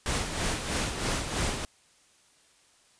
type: noise with tremolo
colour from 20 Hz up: pink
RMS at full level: -28 dBFS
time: 0.06-1.65 s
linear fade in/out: 0 ms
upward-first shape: sine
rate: 3.1 Hz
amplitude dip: 55%
effects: white hiss -62 dBFS RMS until 2.99 s + resampled to 22050 Hz